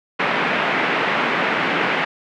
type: band-pass noise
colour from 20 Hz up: white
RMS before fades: -20 dBFS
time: 0.19-2.05 s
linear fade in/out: 10 ms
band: 160 to 2400 Hz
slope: 24 dB/octave
effects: none